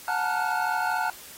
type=tone cluster; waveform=triangle; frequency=732 / 866 / 910 / 1408 / 1481 Hz; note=F#5 / A5 / A#5 / F6 / F#6; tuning=-19 / -28 / -42 / +14 / +1 cents; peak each=-28 / -27 / -30 / -30 / -29 dBFS; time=0.08-1.1 s; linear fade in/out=2 ms; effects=white hiss -45 dBFS RMS until 1.37 s + AAC 48 kbps